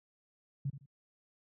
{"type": "tone with echo", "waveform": "sine", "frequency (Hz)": 138.59, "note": "C#3", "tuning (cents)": 0, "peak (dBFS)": -31, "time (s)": [0.65, 0.7], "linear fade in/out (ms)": 5, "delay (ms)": 79, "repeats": 2, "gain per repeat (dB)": -12, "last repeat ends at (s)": 0.858, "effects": ["high-pass 80 Hz 12 dB/octave"]}